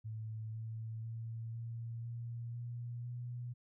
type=tone with pitch steps; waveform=sine; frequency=110 / 111.86 / 113.75 / 115.67 / 117.62 / 119.61 / 121.63 Hz; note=A2 / A2 / A#2 / A#2 / A#2 / A#2 / B2; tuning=0 / +29 / -42 / -13 / +16 / +45 / -26 cents; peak=-40 dBFS; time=0.04-3.54 s; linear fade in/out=20 ms; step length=500 ms; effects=none